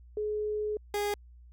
sine / 30% pulse tone pair in turn, 423 / 411.2 Hz, G#4 / G#4, +32 / -17 cents, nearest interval unison, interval 49 cents, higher first, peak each -29 / -26 dBFS, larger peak second, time 0.17-0.77 / 0.94-1.14 s, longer first, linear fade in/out 2 ms, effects added 60 Hz sine -50 dBFS peak until 1.52 s

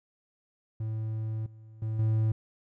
triangle tone with level steps, 110 Hz, A2, in tune, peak -28 / -45 / -27 / -21 dBFS, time 0.8-2.32 s, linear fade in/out 5 ms, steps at 1.46 / 1.82 / 1.99 s, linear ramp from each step 2 ms, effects none

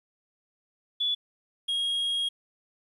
sine / triangle tone pair in turn, 3431 / 3274 Hz, A7 / G#7, -44 / -25 cents, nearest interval minor second, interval 81 cents, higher first, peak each -24 dBFS, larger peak neither, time 1-1.15 / 1.68-2.29 s, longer second, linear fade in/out 10 ms, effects resampled to 32000 Hz + 10-bit

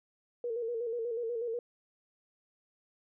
sine tone with vibrato, 466.2 Hz, A#4, in tune, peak -32 dBFS, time 0.44-1.59 s, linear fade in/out 2 ms, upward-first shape square, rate 8.2 Hz, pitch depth 55 cents each way, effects none

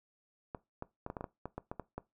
clicks, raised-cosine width 1 ms, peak -25 dBFS, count 12, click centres 0.548 / 0.824 / 1.064 / 1.101 / 1.168 / 1.209 / 1.242 / 1.456 / 1.58 / 1.715 / 1.797 / 1.98 s, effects noise-tail reverb RT60 0.2 s tail -19 dB re dry

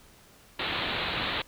white low-pass noise, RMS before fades -31 dBFS, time 0.59-1.42 s, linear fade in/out 5 ms, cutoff 4100 Hz, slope 96 dB/octave, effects pink hiss -56 dBFS RMS until 1.47 s

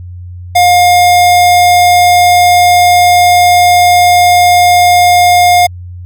square tone, 711 Hz, F5, 31 cents sharp, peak -4 dBFS, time 0.55-5.67 s, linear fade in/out 10 ms, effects added 89 Hz sine -23 dBFS peak until 6.05 s

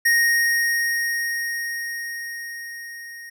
square tone with level ramp, 1864.7 Hz, A#6, in tune, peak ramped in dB -15 to -37 dBFS, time 0.05-3.3 s, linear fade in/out 10 ms, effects none

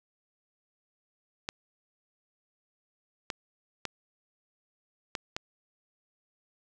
clicks, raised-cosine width 0.2 ms, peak -15 dBFS, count 5, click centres 1.489 / 3.302 / 3.853 / 5.152 / 5.365 s, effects none

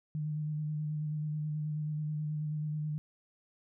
sine tone with vibrato, 151.9 Hz, D#3, 41 cents flat, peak -32 dBFS, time 0.15-2.98 s, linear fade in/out 0 ms, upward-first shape square, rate 9.3 Hz, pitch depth 17 cents each way, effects none

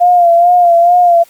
sine tone with vibrato, 697 Hz, F5, 4 cents flat, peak -4 dBFS, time 0-1.24 s, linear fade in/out 20 ms, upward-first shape sine, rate 2.3 Hz, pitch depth 47 cents each way, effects white hiss -45 dBFS RMS until 1.29 s + Opus 32 kbps

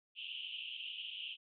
white band-pass noise, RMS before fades -45 dBFS, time 0.15-1.37 s, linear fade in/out 50 ms, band 2700 to 3200 Hz, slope 96 dB/octave, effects none

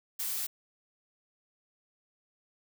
blue noise, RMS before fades -34 dBFS, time 0.19-0.47 s, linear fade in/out 10 ms, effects none

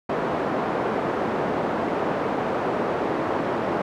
pink band-pass noise, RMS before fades -25 dBFS, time 0.09-3.82 s, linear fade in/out 5 ms, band 280 to 1000 Hz, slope 12 dB/octave, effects none

